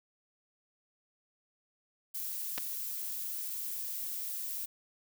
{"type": "noise", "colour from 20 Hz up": "violet", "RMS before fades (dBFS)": -38, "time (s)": [2.14, 4.66], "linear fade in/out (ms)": 10}
{"type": "clicks", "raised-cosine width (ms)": 0.2, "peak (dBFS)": -19, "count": 2, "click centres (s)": [2.578, 2.582]}
{"effects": []}